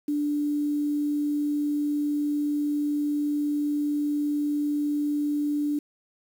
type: tone with quantisation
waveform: sine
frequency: 293.7 Hz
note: D4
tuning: in tune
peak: -23 dBFS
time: 0.08-5.79 s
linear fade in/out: 5 ms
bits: 8
effects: none